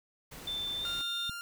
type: noise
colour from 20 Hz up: pink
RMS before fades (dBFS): -47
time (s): 0.31-1.02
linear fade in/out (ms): 10
type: tone with pitch glide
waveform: sine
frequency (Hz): 3548 to 3627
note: A7 to A#7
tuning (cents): +14 to -48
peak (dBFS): -33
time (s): 0.47-1.3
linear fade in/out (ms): 5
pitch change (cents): +38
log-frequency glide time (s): 0.78-0.85
type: tone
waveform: sawtooth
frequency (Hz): 1396.9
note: F6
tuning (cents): 0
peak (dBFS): -35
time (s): 0.85-1.41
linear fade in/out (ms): 0
type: click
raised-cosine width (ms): 5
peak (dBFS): -31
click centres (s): 1.295
effects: none